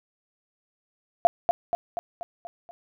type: tone with echo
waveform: sine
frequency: 690 Hz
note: F5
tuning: 21 cents flat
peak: -11 dBFS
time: 1.25-1.27 s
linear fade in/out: 0 ms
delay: 240 ms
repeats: 6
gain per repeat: -5 dB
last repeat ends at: 2.71 s
effects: none